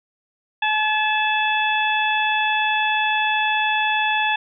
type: harmonic tone with a mistuned harmonic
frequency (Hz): 857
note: A5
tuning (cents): -46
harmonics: 1 / 2 / 3 / 4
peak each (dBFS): -21 / -23 / -23 / -27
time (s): 0.62-4.36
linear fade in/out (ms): 5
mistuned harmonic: 3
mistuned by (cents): +35
effects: none